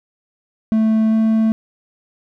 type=tone pair in turn; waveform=triangle; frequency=220 / 221.4 Hz; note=A3 / A3; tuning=0 / +11 cents; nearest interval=unison; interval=11 cents; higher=second; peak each=-10 dBFS; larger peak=neither; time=0.72-1.12 / 1.12-1.52 s; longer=neither; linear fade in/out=0 ms; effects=none